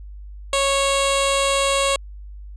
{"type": "tone with notch filter", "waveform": "10% pulse", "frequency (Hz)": 551, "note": "C#5", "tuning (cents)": -11, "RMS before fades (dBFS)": -19, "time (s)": [0.53, 1.96], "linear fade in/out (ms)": 2, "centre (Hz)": 1800, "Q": 1.2, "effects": ["added 50 Hz sine -34 dBFS peak until 2.56 s", "resampled to 22050 Hz"]}